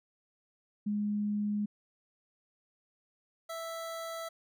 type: tone pair in turn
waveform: sine / 25% pulse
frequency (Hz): 207.7 / 659.4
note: G#3 / E5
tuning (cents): 0 / 0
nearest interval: octave + minor sixth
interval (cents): 2000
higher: second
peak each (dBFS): -29 / -34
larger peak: first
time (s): 0.86-1.66 / 3.49-4.29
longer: neither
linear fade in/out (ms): 10
effects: none